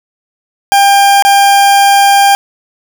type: tone with dropouts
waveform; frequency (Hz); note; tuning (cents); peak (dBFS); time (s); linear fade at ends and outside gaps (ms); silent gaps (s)
40% pulse; 798; G5; +31; -3; 0.72-2.35; 0; 1.224-1.25
effects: none